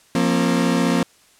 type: chord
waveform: 35% pulse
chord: F suspended fourth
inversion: none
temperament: equal with one note detuned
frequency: 174.61 / 233.1 / 267.9 Hz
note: F3 / Bb3 / C4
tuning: 0 / 0 / +41 cents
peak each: -19 dBFS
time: 0.15-1.03 s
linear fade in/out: 2 ms
effects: white hiss -54 dBFS RMS until 1.39 s + low-pass 10000 Hz 12 dB/octave